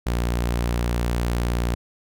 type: tone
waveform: sawtooth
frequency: 59.3 Hz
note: A#1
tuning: 30 cents sharp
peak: -17 dBFS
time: 0.06-1.75 s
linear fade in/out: 10 ms
effects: none